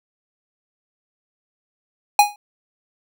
square tone with exponential decay, 826 Hz, G#5, 10 cents flat, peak -6 dBFS, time 2.19-2.36 s, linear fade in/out 2 ms, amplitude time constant 35 ms, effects none

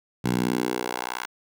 10% pulse tone with high-pass filter sweep, 61.4 Hz, B1, 9 cents flat, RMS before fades -27 dBFS, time 0.24-1.26 s, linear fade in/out 10 ms, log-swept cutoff 130 to 1200 Hz, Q 1.5, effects none

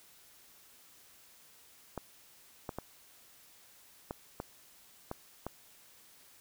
clicks, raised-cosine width 1 ms, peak -23 dBFS, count 7, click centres 1.977 / 2.692 / 2.786 / 4.109 / 4.401 / 5.114 / 5.466 s, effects white hiss -60 dBFS RMS until 6.4 s

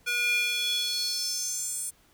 square tone with high-pass filter sweep, 482.7 Hz, B4, 40 cents flat, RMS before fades -29 dBFS, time 0.06-1.91 s, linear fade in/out 20 ms, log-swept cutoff 1900 to 9100 Hz, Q 4.8, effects pink hiss -62 dBFS RMS until 2.13 s

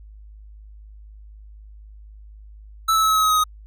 square tone with pitch steps, 1315 / 1305.9 / 1296.9 / 1287.9 / 1279 / 1270.2 / 1261.4 / 1252.7 Hz, E6 / E6 / E6 / E6 / D#6 / D#6 / D#6 / D#6, -5 / -17 / -29 / -41 / +47 / +35 / +23 / +11 cents, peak -16 dBFS, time 2.88-3.44 s, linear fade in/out 10 ms, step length 70 ms, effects added 52 Hz sine -40 dBFS peak until 3.66 s

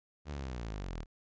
sawtooth linear sweep, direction down, 76.3 to 36.22 Hz, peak -34 dBFS, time 0.25-1.06 s, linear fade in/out 50 ms, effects resampled to 16000 Hz

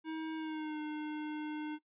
square tone with pitch glide, 317.9 to 303.5 Hz, D#4 to D#4, +37 to -43 cents, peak -38 dBFS, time 0.04-1.79 s, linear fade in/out 50 ms, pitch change -80 cents, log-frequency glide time 0.36-0.8 s, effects noise-tail reverb RT60 0.1 s tail -20 dB re dry + resampled to 8000 Hz

